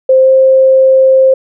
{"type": "tone with pitch glide", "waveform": "sine", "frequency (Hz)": [523.3, 527.5], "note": ["C5", "C5"], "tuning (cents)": [0, 14], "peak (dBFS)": -3, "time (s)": [0.09, 1.34], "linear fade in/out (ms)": 5, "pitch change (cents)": 14, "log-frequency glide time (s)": [0.21, 0.3], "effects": []}